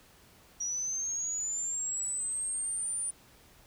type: linear sweep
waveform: sine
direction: up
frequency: 5750 to 9397 Hz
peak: -31 dBFS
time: 0.6-3.11 s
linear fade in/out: 10 ms
effects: pink hiss -59 dBFS RMS until 3.66 s